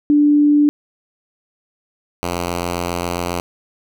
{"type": "tone pair in turn", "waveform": ["sine", "5% pulse"], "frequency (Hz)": [293.7, 87.32], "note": ["D4", "F2"], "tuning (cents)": [0, 0], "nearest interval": "octave + major sixth", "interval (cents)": 2100, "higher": "first", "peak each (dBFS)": -9, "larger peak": "neither", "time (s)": [[0.1, 0.69], [2.23, 3.4]], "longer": "second", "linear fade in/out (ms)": 0, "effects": []}